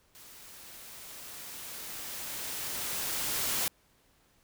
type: noise with level ramp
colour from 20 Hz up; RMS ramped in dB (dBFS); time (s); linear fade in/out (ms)
white; -52 to -30; 0.15-3.68; 0
effects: pink hiss -67 dBFS RMS until 4.43 s